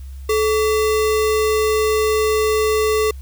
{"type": "tone with sample-and-hold", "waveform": "sine", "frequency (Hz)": 432.4, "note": "A4", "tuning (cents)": -30, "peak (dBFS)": -14, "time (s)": [0.29, 3.11], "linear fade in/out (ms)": 5, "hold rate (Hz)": 1575, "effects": ["added 67 Hz sine -30 dBFS peak until 3.21 s", "white hiss -53 dBFS RMS until 3.21 s"]}